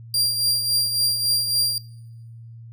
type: tone with tremolo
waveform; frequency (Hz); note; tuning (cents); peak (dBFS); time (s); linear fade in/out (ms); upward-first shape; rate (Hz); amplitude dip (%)
sawtooth; 4759; D8; +22; -14; 0.14-1.78; 2; triangle; 3.6; 60
effects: noise-tail reverb RT60 1.0 s tail -22 dB re dry + added 115 Hz sine -38 dBFS peak until 2.72 s